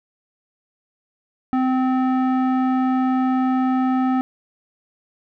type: tone with low-pass filter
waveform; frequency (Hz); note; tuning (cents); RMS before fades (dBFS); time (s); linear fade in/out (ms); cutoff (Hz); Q
square; 258.3; C4; -22; -19; 1.53-4.21; 0; 1200; 1.3
effects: none